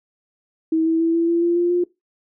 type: tone with pitch steps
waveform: sine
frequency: 321.5 / 325.8 / 330.2 / 334.6 / 339 / 343.6 / 348.2 / 352.8 Hz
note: E4 / E4 / E4 / E4 / E4 / F4 / F4 / F4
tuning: -43 / -20 / +3 / +26 / +49 / -28 / -5 / +18 cents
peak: -15 dBFS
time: 0.72-1.84 s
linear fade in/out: 5 ms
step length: 140 ms
effects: noise-tail reverb RT60 0.2 s tail -21 dB re dry